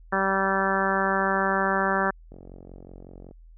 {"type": "harmonic tone", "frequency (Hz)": 193.4, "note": "G3", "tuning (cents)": -23, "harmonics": [1, 2, 3, 4, 5, 6, 7, 8, 9], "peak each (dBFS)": [-30, -30, -30, -30, -30, -30, -30, -30, -30], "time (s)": [0.12, 2.11], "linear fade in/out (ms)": 10}
{"type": "click train", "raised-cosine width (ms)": 2, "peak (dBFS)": -31, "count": 46, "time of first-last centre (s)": [2.32, 3.311], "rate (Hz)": 45.4}
{"effects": ["added 41 Hz sine -46 dBFS peak until 3.57 s"]}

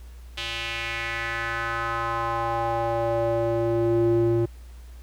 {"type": "tone with band-pass filter sweep", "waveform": "square", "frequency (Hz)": 115.8, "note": "A#2", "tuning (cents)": -11, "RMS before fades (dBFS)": -25, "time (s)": [0.37, 4.46], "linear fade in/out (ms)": 10, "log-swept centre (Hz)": [3200, 280], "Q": 2.7, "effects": ["added 60 Hz sine -40 dBFS peak until 5.02 s", "pink hiss -56 dBFS RMS until 5.02 s"]}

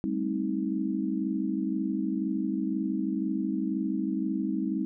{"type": "chord", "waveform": "sine", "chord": "A half-diminished seventh", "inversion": "third", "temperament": "just", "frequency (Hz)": [198, 220, 264, 316.8], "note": ["G3", "A3", "C4", "Eb4"], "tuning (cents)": [18, 0, 16, 31], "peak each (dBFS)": [-31, -36, -32, -31], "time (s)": [0.04, 4.85], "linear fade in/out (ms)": 0, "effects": []}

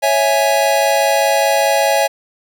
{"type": "chord", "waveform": "square", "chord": "C# minor", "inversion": "none", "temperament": "equal", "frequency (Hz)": [554.4, 659.3, 830.6], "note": ["C#5", "E5", "G#5"], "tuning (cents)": [0, 0, 0], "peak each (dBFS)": -17, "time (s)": [0.02, 2.08], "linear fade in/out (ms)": 20, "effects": []}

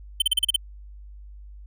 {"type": "tone bursts", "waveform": "square", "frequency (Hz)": 3084, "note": "G7", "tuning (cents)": -29, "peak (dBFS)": -17, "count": 7, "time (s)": [0.2, 0.562], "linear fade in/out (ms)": 5, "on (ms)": 20, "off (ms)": 37, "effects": ["added 50 Hz sine -40 dBFS peak until 1.66 s"]}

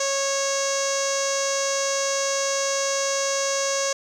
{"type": "tone with low-pass filter", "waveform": "sawtooth", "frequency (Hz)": 550, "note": "C#5", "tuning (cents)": -14, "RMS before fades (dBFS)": -24, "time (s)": [0, 3.93], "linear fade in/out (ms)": 5, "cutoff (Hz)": 6400, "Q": 8.3, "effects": ["9-bit"]}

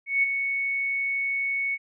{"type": "tone with ADSR envelope", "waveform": "sine", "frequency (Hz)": 2217, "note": "C#7", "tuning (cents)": 0, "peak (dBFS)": -17, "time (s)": [0.06, 1.78], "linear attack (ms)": 170, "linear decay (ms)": 17, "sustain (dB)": -7, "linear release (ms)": 42, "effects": []}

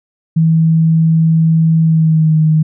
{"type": "tone with pitch glide", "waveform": "sine", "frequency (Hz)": [161.9, 156.48], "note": ["E3", "D#3"], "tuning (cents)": [-31, 10], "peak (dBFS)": -7, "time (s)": [0.36, 2.63], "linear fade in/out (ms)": 10, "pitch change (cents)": -59, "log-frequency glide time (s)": [1.82, 2.37], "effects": []}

